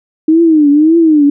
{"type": "tone with vibrato", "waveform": "sine", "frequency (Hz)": 310, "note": "D#4", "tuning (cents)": -6, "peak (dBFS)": -4, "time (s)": [0.28, 1.3], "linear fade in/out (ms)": 5, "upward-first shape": "triangle", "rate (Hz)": 1.8, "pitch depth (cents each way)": 160, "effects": []}